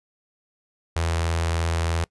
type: tone with notch filter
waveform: sawtooth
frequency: 83.1 Hz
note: E2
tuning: 15 cents sharp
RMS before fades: -24 dBFS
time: 0.96-2.04 s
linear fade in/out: 0 ms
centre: 220 Hz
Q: 0.69
effects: noise-tail reverb RT60 0.1 s tail -24 dB re dry + resampled to 24000 Hz